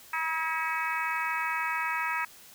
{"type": "harmonic tone with a mistuned harmonic", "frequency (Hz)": 320.3, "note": "E4", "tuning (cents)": -50, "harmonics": [3, 4, 5, 6, 7, 8], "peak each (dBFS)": [-33, -34, -35, -36, -36, -37], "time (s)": [0.13, 2.25], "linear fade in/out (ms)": 5, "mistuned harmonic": 5, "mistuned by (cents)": 35, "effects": ["white hiss -52 dBFS RMS until 2.54 s"]}